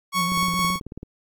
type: tone with tremolo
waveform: sawtooth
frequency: 1108.7 Hz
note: C#6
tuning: in tune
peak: -16 dBFS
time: 0.12-0.8 s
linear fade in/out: 50 ms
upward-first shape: sine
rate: 4.3 Hz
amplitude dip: 40%
type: tone with vibrato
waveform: triangle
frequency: 177.4 Hz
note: F3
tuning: 27 cents sharp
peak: -24 dBFS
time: 0.14-0.79 s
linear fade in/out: 50 ms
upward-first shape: square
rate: 7.3 Hz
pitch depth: 49 cents each way
type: click train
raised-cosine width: 3 ms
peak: -22 dBFS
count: 14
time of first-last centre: 0.32-1.03 s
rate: 18.3 Hz
effects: AAC 64 kbps